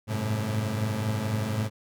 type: tone cluster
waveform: 30% pulse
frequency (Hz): 95.5 / 107.3 / 111.2 / 132.4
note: G2 / A2 / A2 / C3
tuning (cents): -45 / -43 / +19 / +21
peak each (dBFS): -34 / -25 / -33 / -33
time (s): 0.07-1.7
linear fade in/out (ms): 50
effects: none